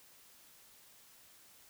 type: silence
effects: white hiss -61 dBFS RMS until 1.69 s